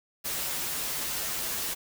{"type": "noise with comb filter", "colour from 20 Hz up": "white", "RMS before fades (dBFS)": -32, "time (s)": [0.24, 1.75], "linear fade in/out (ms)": 20, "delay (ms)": 10, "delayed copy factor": -0.65, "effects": []}